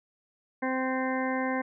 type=harmonic tone; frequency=260 Hz; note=C4; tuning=11 cents flat; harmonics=1 / 2 / 3 / 4 / 6 / 7 / 8; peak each=-30 / -33 / -35 / -36 / -38 / -38 / -39 dBFS; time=0.62-1.62 s; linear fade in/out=10 ms; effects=none